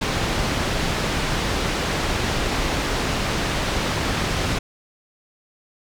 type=low-pass noise; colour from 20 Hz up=pink; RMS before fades=-23 dBFS; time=0.01-4.59 s; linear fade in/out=10 ms; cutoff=5300 Hz; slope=12 dB/octave; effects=none